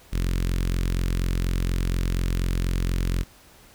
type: tone with notch filter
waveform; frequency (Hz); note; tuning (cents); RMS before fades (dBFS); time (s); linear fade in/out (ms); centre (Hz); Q
sawtooth; 44.17; F1; +20; -24; 0.12-3.24; 20; 760; 0.58
effects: pink hiss -52 dBFS RMS until 3.74 s